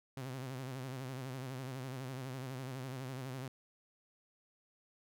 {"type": "tone with vibrato", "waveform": "sawtooth", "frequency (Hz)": 130.4, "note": "C3", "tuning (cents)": -5, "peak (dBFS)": -37, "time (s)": [0.17, 3.48], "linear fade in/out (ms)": 2, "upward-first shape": "sine", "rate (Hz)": 12, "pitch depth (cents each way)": 79, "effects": []}